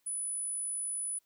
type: tone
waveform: sine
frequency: 9950 Hz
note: D#9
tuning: 1 cent flat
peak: -33 dBFS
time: 0.06-1.19 s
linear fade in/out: 10 ms
effects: white hiss -75 dBFS RMS until 1.25 s